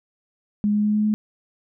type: tone with pitch steps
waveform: sine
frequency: 207.7 / 209 / 210.4 / 211.7 / 213 Hz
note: G#3 / G#3 / G#3 / G#3 / G#3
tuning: 0 / +11 / +23 / +33 / +44 cents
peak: -17 dBFS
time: 0.64-1.14 s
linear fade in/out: 0 ms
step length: 100 ms
effects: none